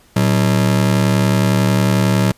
40% pulse ring-modulated tone, 150.1 Hz, D3, 38 cents sharp, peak -8 dBFS, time 0.16-2.32 s, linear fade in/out 5 ms, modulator 35.5 Hz, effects pink hiss -51 dBFS RMS until 2.37 s + resampled to 32000 Hz

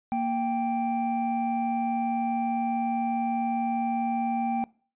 triangle tone pair together, 233.1 / 784.1 Hz, A#3 / G5, 0 / 0 cents, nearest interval octave + major sixth, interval 2100 cents, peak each -26 / -25 dBFS, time 0.12-4.64 s, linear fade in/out 0 ms, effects noise-tail reverb RT60 0.4 s tail -22 dB re dry + resampled to 8000 Hz

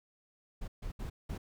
brown noise bursts at uneven times, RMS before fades -39 dBFS, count 4, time 0.61-0.68 / 0.82-0.92 / 0.99-1.1 / 1.29-1.38 s, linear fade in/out 10 ms, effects none

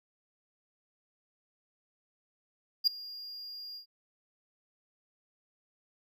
triangle tone with ADSR envelope, 4821 Hz, D8, 45 cents sharp, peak -18 dBFS, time 2.84-3.86 s, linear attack 32 ms, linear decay 7 ms, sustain -22 dB, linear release 100 ms, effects none

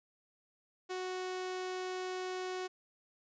sawtooth tone, 369.2 Hz, F#4, 4 cents flat, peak -33 dBFS, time 0.89-2.68 s, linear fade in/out 20 ms, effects resampled to 16000 Hz

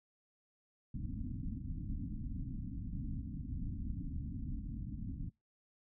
pink low-pass noise, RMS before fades -41 dBFS, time 0.94-5.3 s, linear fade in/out 5 ms, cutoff 290 Hz, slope 96 dB/octave, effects noise-tail reverb RT60 0.2 s tail -22 dB re dry

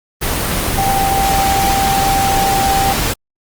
sine tone in noise, 784 Hz, G5, in tune, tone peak -13 dBFS, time 0.77-2.94 s, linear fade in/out 20 ms, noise pink, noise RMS -17 dBFS, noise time 0.21-3.14 s, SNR +1 dB, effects Opus 24 kbps

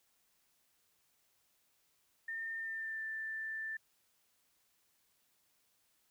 sine tone with pitch glide, 1812 to 1771.6 Hz, A#6 to A6, -50 to +11 cents, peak -38 dBFS, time 2.28-3.77 s, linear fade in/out 5 ms, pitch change -39 cents, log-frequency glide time 2.57-3.04 s, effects white hiss -75 dBFS RMS until 6.1 s

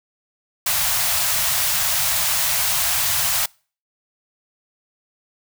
white band-stop noise, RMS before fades -20 dBFS, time 0.66-3.46 s, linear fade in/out 5 ms, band 170 to 590 Hz, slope 96 dB/octave, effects noise-tail reverb RT60 0.4 s tail -26 dB re dry

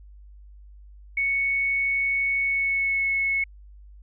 sine tone with pitch glide, 2217 to 2195 Hz, C#7 to C#7, 0 to -18 cents, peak -21 dBFS, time 1.17-3.44 s, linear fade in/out 5 ms, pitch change -18 cents, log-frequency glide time 2.42-3.07 s, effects added 50 Hz sine -44 dBFS peak until 4.02 s

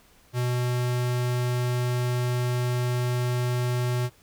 square tone, 123.47 Hz, B2, in tune, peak -24 dBFS, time 0.33-4.1 s, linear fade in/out 50 ms, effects pink hiss -58 dBFS RMS until 4.22 s

